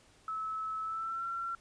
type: tone with pitch glide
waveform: sine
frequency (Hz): 1300 to 1360.7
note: E6 to F6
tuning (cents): -24 to -45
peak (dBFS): -34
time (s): 0.28-1.55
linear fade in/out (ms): 2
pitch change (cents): +79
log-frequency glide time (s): 0.82-1.25
effects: pink hiss -63 dBFS RMS until 1.6 s + resampled to 22050 Hz